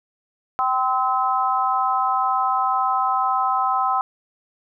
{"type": "harmonic tone", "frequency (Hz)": 258, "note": "C4", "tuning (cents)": -24, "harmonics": [3, 4, 5], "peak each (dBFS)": [-22, -22, -22], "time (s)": [0.59, 4.01], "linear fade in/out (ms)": 0, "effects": []}